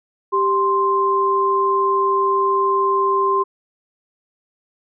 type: tone pair together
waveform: sine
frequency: 392 / 1046.5 Hz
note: G4 / C6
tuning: 0 / 0 cents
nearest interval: octave + perfect fourth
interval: 1700 cents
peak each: -19 / -16 dBFS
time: 0.32-3.44 s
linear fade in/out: 20 ms
effects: none